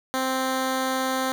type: tone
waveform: 10% pulse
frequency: 261.6 Hz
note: C4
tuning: in tune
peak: -15 dBFS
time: 0.14-1.32 s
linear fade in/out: 0 ms
effects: none